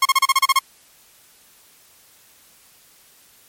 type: tone bursts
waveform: sawtooth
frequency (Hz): 1078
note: C#6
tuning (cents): -49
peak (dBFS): -8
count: 9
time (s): 0.02-0.59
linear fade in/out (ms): 5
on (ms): 34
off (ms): 33
effects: white hiss -52 dBFS RMS until 3.48 s + MP3 64 kbps